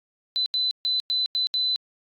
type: tone bursts at uneven times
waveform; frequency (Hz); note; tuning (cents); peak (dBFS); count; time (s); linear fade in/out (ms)
sine; 4016; B7; +28; -21; 6; 0.36-0.46 / 0.54-0.71 / 0.85-1 / 1.1-1.26 / 1.35-1.47 / 1.54-1.76; 0
effects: AAC 48 kbps